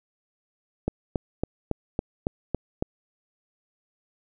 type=click train; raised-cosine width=2 ms; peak=-11 dBFS; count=8; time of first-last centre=0.88-2.824 s; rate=3.6 Hz; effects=none